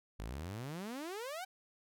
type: exponential sweep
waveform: sawtooth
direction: up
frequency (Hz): 48 to 784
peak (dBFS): -37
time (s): 0.19-1.45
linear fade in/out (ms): 10
effects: none